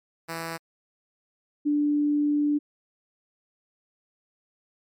5% pulse / sine tone pair in turn, 164.81 / 293.7 Hz, E3 / D4, 0 / 0 cents, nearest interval minor seventh, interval 1000 cents, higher second, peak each -20 dBFS, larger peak neither, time 0.28-0.58 / 1.65-2.59 s, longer second, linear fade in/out 20 ms, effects MP3 96 kbps

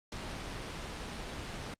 pink noise, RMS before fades -40 dBFS, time 0.12-1.74 s, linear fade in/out 2 ms, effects low-pass 6000 Hz 12 dB/octave + Opus 48 kbps

